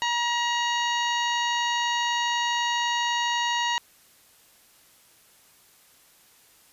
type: harmonic tone with a mistuned harmonic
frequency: 952 Hz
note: A#5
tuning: 36 cents sharp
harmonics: 1 / 2 / 3 / 4 / 5 / 6 / 7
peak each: -26 / -29 / -30 / -33 / -40 / -42 / -38 dBFS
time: 0.02-3.78 s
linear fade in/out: 0 ms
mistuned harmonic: 5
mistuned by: -110 cents
effects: white hiss -57 dBFS RMS until 6.72 s + resampled to 32000 Hz